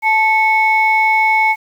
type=tone pair together; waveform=sine; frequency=874.7 / 2204 Hz; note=A5 / C#7; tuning=-10 / -11 cents; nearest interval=octave + major third; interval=1599 cents; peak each=-12 dBFS; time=0.02-1.56 s; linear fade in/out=50 ms; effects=tanh soft clip ceiling -3 dBFS + 7-bit